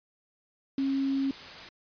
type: tone in noise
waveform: sine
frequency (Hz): 271.9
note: C#4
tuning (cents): -33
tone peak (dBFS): -25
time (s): 0.78-1.31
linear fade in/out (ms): 2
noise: white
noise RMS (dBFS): -43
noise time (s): 0.78-1.69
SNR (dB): +15
effects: resampled to 11025 Hz